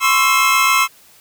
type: tone cluster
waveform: square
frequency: 1039 / 1106 / 1327 / 2126 / 2602 Hz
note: C6 / C#6 / E6 / C7 / E7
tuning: -12 / -4 / +11 / +27 / -23 cents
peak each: -19 dBFS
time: 0-0.88 s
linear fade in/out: 50 ms
effects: white hiss -48 dBFS RMS until 1.2 s